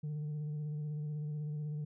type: tone with vibrato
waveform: sine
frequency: 150 Hz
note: D3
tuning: 37 cents sharp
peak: -33 dBFS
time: 0.03-1.85 s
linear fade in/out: 10 ms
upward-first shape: square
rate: 16 Hz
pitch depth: 23 cents each way
effects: tanh soft clip ceiling -35 dBFS